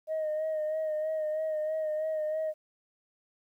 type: tone with vibrato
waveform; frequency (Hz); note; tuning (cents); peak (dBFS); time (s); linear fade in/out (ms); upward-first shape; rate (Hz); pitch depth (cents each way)
sine; 622.3; D#5; 0; -27; 0.07-2.54; 50; sine; 3.1; 32
effects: tanh soft clip ceiling -26 dBFS + 11-bit